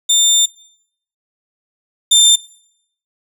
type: tone pair in turn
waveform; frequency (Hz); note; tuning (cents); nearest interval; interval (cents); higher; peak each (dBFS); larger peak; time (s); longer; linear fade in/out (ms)
25% pulse; 3600 / 3588; A7 / A7; +39 / +33; unison; 6; first; -6 / -3; second; 0.09-0.46 / 2.11-2.36; first; 10
effects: noise-tail reverb RT60 0.7 s tail -21 dB re dry